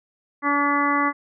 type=harmonic tone; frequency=286.4 Hz; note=D4; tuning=43 cents flat; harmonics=1 / 2 / 3 / 4 / 5 / 6 / 7; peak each=-24 / -32 / -28 / -21 / -31 / -30 / -26 dBFS; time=0.42-1.13 s; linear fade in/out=50 ms; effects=none